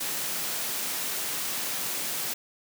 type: high-pass noise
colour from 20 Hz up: white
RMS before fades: -31 dBFS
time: 0-2.34 s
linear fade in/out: 10 ms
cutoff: 120 Hz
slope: 96 dB/octave
effects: none